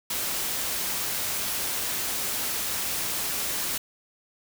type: noise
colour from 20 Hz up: white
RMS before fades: -29 dBFS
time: 0.1-3.78 s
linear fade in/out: 5 ms
effects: none